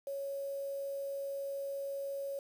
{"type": "tone with quantisation", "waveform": "sine", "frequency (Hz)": 554.4, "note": "C#5", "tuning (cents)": 0, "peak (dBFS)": -36, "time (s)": [0.07, 2.39], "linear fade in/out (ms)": 2, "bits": 9, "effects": []}